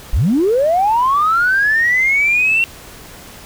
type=linear sweep; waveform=sine; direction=up; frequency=34.8 to 2740 Hz; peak=-10 dBFS; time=0.13-2.64 s; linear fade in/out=0 ms; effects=tanh soft clip ceiling -6 dBFS + pink hiss -37 dBFS RMS until 3.45 s